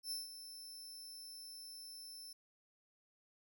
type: tone with ADSR envelope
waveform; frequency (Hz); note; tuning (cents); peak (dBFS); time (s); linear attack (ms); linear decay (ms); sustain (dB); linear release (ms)
sawtooth; 5310; E8; +12; -36; 0.03-2.33; 82; 160; -11; 6
effects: none